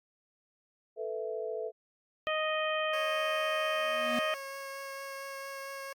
sine chord, A suspended second, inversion none, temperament equal, 440 / 493.9 / 659.3 Hz, A4 / B4 / E5, 0 / 0 / 0 cents, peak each -36 / -39 / -39 dBFS, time 0.96-1.72 s, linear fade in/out 50 ms
harmonic tone, 622.3 Hz, D#5, in tune, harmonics 1 / 2 / 3 / 4 / 5, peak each -32 / -35 / -37 / -38 / -39 dBFS, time 2.27-4.34 s, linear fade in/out 0 ms
15% pulse tone with vibrato, 547 Hz, C#5, 23 cents flat, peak -33 dBFS, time 2.93-5.93 s, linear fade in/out 5 ms, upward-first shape triangle, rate 4.4 Hz, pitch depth 10 cents each way
square tone with exponential growth, 240 Hz, B3, 49 cents flat, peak -31 dBFS, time 3.73-4.19 s, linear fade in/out 2 ms, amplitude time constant 100 ms
effects Opus 48 kbps

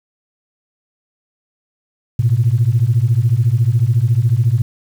sine beating tone pair, 110.2 / 124.2 Hz, A2 / B2, +3 / +10 cents, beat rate 14 Hz, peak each -13 dBFS, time 2.19-4.62 s, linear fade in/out 5 ms, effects tanh soft clip ceiling -4 dBFS + 7-bit

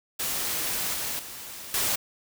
white noise with level steps, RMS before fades -29 / -31 / -40 / -26 dBFS, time 0.19-1.96 s, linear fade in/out 10 ms, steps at 0.94 / 1.19 / 1.74 s, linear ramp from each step 2 ms, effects none

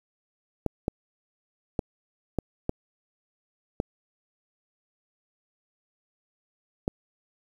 clicks, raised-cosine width 2 ms, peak -12 dBFS, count 7, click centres 0.663 / 0.881 / 1.792 / 2.387 / 2.694 / 3.801 / 6.879 s, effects 8-bit

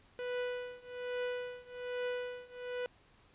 45% pulse tone with tremolo, 493.9 Hz, B4, in tune, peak -33 dBFS, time 0.19-2.86 s, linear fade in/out 0 ms, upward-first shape triangle, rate 1.2 Hz, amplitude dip 95%, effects pink hiss -65 dBFS RMS until 3.34 s + resampled to 8000 Hz

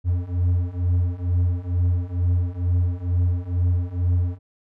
triangle beating tone pair, 87.31 / 89.51 Hz, F2 / F2, 0 / +43 cents, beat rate 2.2 Hz, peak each -21 / -19 dBFS, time 0.04-4.39 s, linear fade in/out 50 ms, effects none

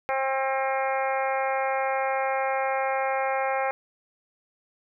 harmonic tone, 267.1 Hz, C4, 36 cents sharp, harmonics 2 / 3 / 4 / 5 / 6 / 7 / 8 / 9, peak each -28 / -27 / -34 / -35 / -36 / -38 / -35 / -39 dBFS, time 0.09-3.71 s, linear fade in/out 0 ms, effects none

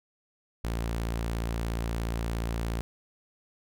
sawtooth tone, 57 Hz, A#1, 38 cents flat, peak -25 dBFS, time 0.64-2.81 s, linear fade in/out 0 ms, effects none

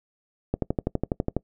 click train, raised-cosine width 2 ms, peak -10 dBFS, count 11, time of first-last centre 0.54-1.366 s, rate 12.1 Hz, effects noise-tail reverb RT60 0.1 s tail -23 dB re dry

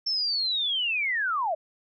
sine linear sweep, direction down, 5410 to 591 Hz, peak -24 dBFS, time 0.06-1.55 s, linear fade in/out 10 ms, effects none

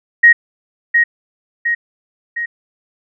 sine tone with echo, 1880 Hz, A#6, 14 cents sharp, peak -3 dBFS, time 0.23-0.33 s, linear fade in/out 10 ms, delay 710 ms, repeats 3, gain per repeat -5 dB, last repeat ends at 2.46 s, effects none

